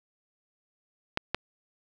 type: clicks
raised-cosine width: 0.3 ms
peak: -10 dBFS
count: 2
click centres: 1.174 / 1.346 s
effects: none